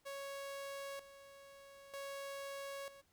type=tone with tremolo; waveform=sawtooth; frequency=554.4 Hz; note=C#5; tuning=in tune; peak=-40 dBFS; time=0.05-3.02 s; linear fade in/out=20 ms; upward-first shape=square; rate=0.53 Hz; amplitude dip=75%; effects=pink hiss -75 dBFS RMS until 3.12 s